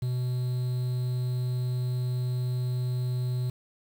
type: tone with quantisation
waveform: triangle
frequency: 125.1 Hz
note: B2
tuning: 23 cents sharp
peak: -24 dBFS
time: 0.02-3.5 s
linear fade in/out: 5 ms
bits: 8
effects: none